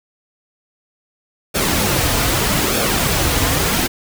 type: noise with flanger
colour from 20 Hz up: pink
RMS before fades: -17 dBFS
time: 1.54-3.88 s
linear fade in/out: 20 ms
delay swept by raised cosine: 1 to 5.4 ms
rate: 0.81 Hz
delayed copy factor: -0.55
effects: none